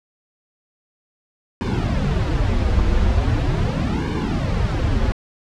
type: noise with flanger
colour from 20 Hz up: brown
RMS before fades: -19 dBFS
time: 1.61-5.12 s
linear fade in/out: 0 ms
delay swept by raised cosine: 1.5 to 7.3 ms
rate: 0.4 Hz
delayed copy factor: -0.95
effects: low-pass 5000 Hz 12 dB/octave